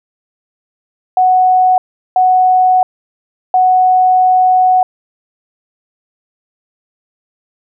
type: tone bursts at uneven times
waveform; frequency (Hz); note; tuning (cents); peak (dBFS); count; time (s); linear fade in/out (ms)
sine; 740; F#5; 0; -6; 3; 1.17-1.78 / 2.16-2.83 / 3.54-4.83; 2
effects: none